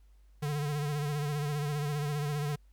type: tone with vibrato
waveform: square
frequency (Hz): 146.83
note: D3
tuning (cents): 0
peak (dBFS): -31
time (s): 0.42-2.56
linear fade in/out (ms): 10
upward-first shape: sine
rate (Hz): 15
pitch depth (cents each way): 51
effects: added 50 Hz sine -56 dBFS peak until 2.72 s + pink hiss -75 dBFS RMS until 2.72 s